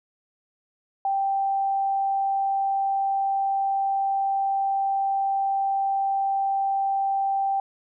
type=tone; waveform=sine; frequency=784 Hz; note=G5; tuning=in tune; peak=-21 dBFS; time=1.05-7.6 s; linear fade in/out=2 ms; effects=none